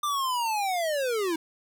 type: linear sweep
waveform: square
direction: down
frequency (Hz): 1200 to 312.4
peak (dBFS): -26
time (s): 0.03-1.36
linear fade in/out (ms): 5
effects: none